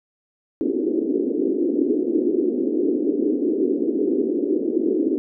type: band-pass noise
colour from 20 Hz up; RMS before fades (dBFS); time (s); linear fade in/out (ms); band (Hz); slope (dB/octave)
white; -21; 0.61-5.18; 0; 260 to 400; 48
effects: none